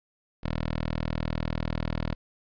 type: tone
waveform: 10% pulse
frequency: 40.09 Hz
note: E1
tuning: 47 cents flat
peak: -20 dBFS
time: 0.43-2.15 s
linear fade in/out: 10 ms
effects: resampled to 11025 Hz + 10-bit